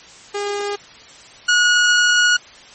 sawtooth tone pair in turn, 407.3 / 1451.5 Hz, G#4 / F#6, -34 / -34 cents, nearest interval octave + minor seventh, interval 2200 cents, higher second, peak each -17 / -8 dBFS, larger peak second, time 0.34-0.76 / 1.48-2.37 s, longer second, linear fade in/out 10 ms, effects white hiss -42 dBFS RMS until 2.74 s + MP3 32 kbps

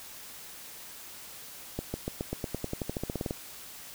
accelerating click train, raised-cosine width 2 ms, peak -18 dBFS, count 18, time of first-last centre 1.79-3.309 s, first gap 150 ms, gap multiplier 0.93, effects white hiss -46 dBFS RMS until 3.94 s

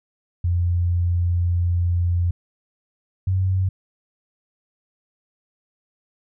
sine tone pair in turn, 87.31 / 93.96 Hz, F2 / F#2, 0 / +27 cents, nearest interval minor second, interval 127 cents, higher second, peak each -17 dBFS, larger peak neither, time 0.44-2.31 / 3.27-3.69 s, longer first, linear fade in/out 5 ms, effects none

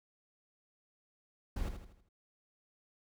brown noise with echo, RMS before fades -36 dBFS, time 1.56-1.69 s, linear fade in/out 5 ms, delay 80 ms, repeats 5, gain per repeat -7 dB, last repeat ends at 2.09 s, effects none

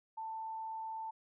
sine tone, 888 Hz, A5, 16 cents sharp, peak -39 dBFS, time 0.17-1.11 s, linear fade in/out 10 ms, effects none

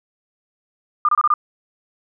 sine tone bursts, 1207 Hz, D6, 47 cents sharp, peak -12 dBFS, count 5, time 1.05-1.339 s, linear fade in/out 2 ms, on 37 ms, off 26 ms, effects none

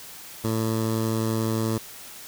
15% pulse tone with notch filter, 111.5 Hz, A2, 23 cents sharp, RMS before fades -25 dBFS, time 0.44-1.78 s, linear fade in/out 5 ms, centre 2300 Hz, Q 0.84, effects white hiss -42 dBFS RMS until 2.27 s

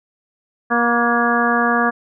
harmonic tone with a mistuned harmonic, 237.6 Hz, A#3, 33 cents sharp, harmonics 1 / 2 / 3 / 4 / 5 / 6 / 7, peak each -20 / -23 / -21 / -26 / -20 / -24 / -20 dBFS, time 0.7-1.91 s, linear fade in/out 20 ms, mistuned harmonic 5, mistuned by -32 cents, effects none

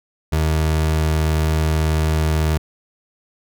30% pulse tone, 78.3 Hz, D#2, 11 cents sharp, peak -13 dBFS, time 0.32-2.58 s, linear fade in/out 10 ms, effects none

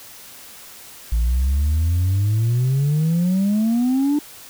sine exponential sweep, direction up, 55 to 299 Hz, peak -13 dBFS, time 1.12-4.19 s, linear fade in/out 5 ms, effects tanh soft clip ceiling -14 dBFS + white hiss -41 dBFS RMS until 4.49 s

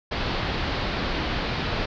pink low-pass noise, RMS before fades -27 dBFS, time 0.11-1.86 s, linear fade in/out 10 ms, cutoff 4700 Hz, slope 48 dB/octave, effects none

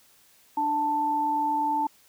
sine tone pair together, 296.1 / 884.2 Hz, D4 / A5, +14 / +8 cents, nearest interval octave + perfect fifth, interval 1894 cents, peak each -32 / -23 dBFS, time 0.57-1.87 s, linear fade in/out 5 ms, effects white hiss -59 dBFS RMS until 2.08 s

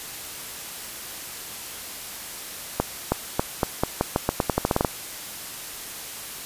accelerating click train, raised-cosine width 1 ms, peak -5 dBFS, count 16, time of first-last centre 2.8-4.848 s, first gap 320 ms, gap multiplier 0.86, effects white hiss -36 dBFS RMS until 6.45 s + resampled to 32000 Hz

